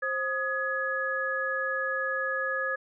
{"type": "tone cluster", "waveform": "sine", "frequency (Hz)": [529, 1246, 1688], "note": ["C5", "D#6", "G#6"], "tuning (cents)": [19, 2, 28], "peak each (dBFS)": [-33, -34, -29], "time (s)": [0.02, 2.76], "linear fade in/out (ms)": 10, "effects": []}